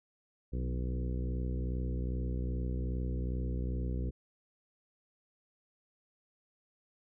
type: harmonic tone with a mistuned harmonic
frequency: 62.5 Hz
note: B1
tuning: 21 cents sharp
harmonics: 1 / 2 / 3 / 4 / 5 / 6 / 7 / 8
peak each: -33 / -39 / -43 / -45 / -47 / -49 / -50 / -51 dBFS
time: 0.52-4.11 s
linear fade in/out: 20 ms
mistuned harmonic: 3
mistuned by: -30 cents
effects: none